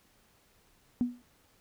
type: tone with exponential decay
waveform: sine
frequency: 244.2 Hz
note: B3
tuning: 19 cents flat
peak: -21 dBFS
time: 1.01-1.22 s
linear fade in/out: 0 ms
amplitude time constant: 45 ms
effects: tanh soft clip ceiling -18 dBFS + pink hiss -66 dBFS RMS until 1.6 s